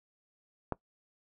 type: click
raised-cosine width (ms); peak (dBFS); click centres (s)
1; -17; 0.723
effects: noise-tail reverb RT60 0.1 s tail -21 dB re dry